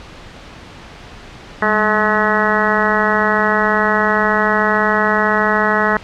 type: harmonic tone with a mistuned harmonic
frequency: 213.7 Hz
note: G#3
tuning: 50 cents sharp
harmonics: 1 / 2 / 3 / 4 / 5 / 6 / 7 / 8 / 9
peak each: -21 / -21 / -21 / -21 / -21 / -21 / -21 / -21 / -21 dBFS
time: 1.62-5.97 s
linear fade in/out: 2 ms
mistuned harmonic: 1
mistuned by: -78 cents
effects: pink hiss -36 dBFS RMS until 6.03 s + low-pass 4000 Hz 12 dB/octave